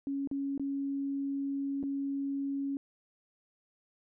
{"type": "tone with dropouts", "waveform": "sine", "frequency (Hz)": 277.2, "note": "C#4", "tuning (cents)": 0, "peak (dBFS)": -31, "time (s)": [0.07, 2.77], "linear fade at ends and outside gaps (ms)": 1, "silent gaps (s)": [[0.274, 0.313], [0.578, 0.596], [1.829, 1.836]], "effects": []}